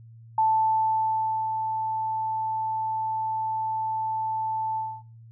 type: tone with ADSR envelope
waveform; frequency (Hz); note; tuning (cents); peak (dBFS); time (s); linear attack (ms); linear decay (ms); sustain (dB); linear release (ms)
sine; 880; A5; 0; -18; 0.38-5.03; 3; 1100; -7; 260
effects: noise-tail reverb RT60 0.4 s tail -26 dB re dry + added 114 Hz sine -45 dBFS peak until 5.31 s